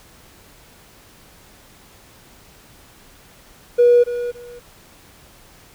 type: tone with echo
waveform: triangle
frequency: 482.9 Hz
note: B4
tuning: 39 cents flat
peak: -5 dBFS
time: 3.78-4.04 s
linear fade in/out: 20 ms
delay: 280 ms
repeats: 2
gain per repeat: -14 dB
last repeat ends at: 4.6 s
effects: tanh soft clip ceiling -6 dBFS + pink hiss -48 dBFS RMS until 5.74 s